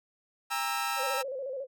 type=chord; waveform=sawtooth; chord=E diminished; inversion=first; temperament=equal with one note detuned; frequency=804.6 / 932.3 / 1318.5 Hz; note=G5 / Bb5 / E6; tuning=+45 / 0 / 0 cents; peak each=-31 / -31 / -29 dBFS; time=0.5-1.23 s; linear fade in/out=20 ms
type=tone with vibrato; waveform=sine; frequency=533 Hz; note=C5; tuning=32 cents sharp; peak=-33 dBFS; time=0.96-1.67 s; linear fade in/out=50 ms; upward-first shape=square; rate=14 Hz; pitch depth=73 cents each way
effects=none